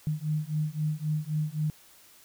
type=beating tone pair; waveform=sine; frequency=151.2 / 155 Hz; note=D#3 / D#3; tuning=-49 / -6 cents; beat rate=3.8 Hz; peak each=-30 dBFS; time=0.07-1.7 s; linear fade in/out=0 ms; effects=white hiss -56 dBFS RMS until 2.24 s